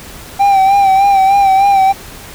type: tone with vibrato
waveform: triangle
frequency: 784 Hz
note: G5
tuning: in tune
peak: -4 dBFS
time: 0.39-1.93 s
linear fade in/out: 20 ms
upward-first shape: sine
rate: 3.3 Hz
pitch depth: 45 cents each way
effects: pink hiss -32 dBFS RMS until 2.34 s